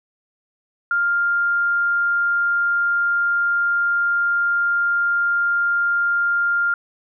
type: tone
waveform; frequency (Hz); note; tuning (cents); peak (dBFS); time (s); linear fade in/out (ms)
sine; 1400; F6; +4; -16; 0.91-6.74; 2
effects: none